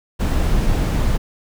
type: noise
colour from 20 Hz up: brown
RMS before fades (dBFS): -17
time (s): 0.19-1.18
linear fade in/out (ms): 20
effects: none